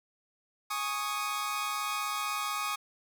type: chord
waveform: sawtooth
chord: Ab suspended fourth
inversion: none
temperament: equal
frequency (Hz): 830.6 / 1108.7 / 1244.5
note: Ab5 / Db6 / Eb6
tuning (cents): 0 / 0 / 0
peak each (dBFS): -36 / -32 / -30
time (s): 0.7-2.76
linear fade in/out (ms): 10
effects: none